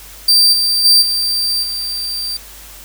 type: tone with level steps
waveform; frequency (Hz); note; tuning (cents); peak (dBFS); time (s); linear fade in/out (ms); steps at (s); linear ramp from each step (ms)
40% pulse; 4683; D8; -6; -6 / -11 / -5 / -13 / -18; 0.28-2.37; 5; 0.52 / 0.84 / 1.01 / 1.62; 20
effects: added 50 Hz sine -40 dBFS peak until 2.84 s + white hiss -37 dBFS RMS until 2.84 s